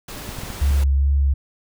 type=noise; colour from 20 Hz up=pink; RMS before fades=-34 dBFS; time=0.08-0.84 s; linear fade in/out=5 ms
type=clicks; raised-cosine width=5 ms; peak=-19 dBFS; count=5; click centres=0.291 / 0.387 / 0.435 / 0.503 / 0.709 s
type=tone with vibrato; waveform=sine; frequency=69.3 Hz; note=C#2; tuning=in tune; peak=-14 dBFS; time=0.61-1.34 s; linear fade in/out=10 ms; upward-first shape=sine; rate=2.4 Hz; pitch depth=20 cents each way
effects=none